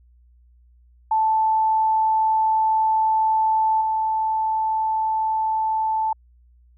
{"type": "tone with level steps", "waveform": "sine", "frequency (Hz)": 878, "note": "A5", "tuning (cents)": -4, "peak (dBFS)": [-16, -19], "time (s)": [1.11, 6.13], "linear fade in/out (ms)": 5, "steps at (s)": 3.81, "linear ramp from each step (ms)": 2, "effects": ["added 60 Hz sine -51 dBFS peak until 6.77 s"]}